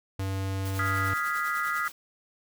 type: tone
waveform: square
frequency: 96.4 Hz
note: G2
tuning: 28 cents flat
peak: -29 dBFS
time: 0.19-1.14 s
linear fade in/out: 5 ms
type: noise with tremolo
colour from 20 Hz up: white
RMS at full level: -41 dBFS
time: 0.65-1.92 s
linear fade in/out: 2 ms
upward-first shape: triangle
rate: 10 Hz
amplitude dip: 70%
type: chord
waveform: sine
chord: F half-diminished seventh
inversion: third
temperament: equal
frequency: 1244.5 / 1396.9 / 1661.2 / 1975.5 Hz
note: Eb6 / F6 / Ab6 / Cb7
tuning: 0 / 0 / 0 / 0 cents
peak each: -30 / -31 / -35 / -33 dBFS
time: 0.79-1.88 s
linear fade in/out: 2 ms
effects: none